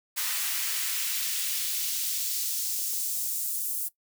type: noise with high-pass filter sweep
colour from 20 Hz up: white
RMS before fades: -30 dBFS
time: 0.16-3.89 s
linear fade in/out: 20 ms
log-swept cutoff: 1300 to 10000 Hz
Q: 0.91
effects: noise-tail reverb RT60 0.1 s tail -17 dB re dry